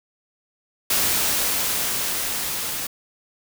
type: noise with level ramp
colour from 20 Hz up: white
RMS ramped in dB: -20 to -28 dBFS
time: 0.9-2.87 s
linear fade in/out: 5 ms
effects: none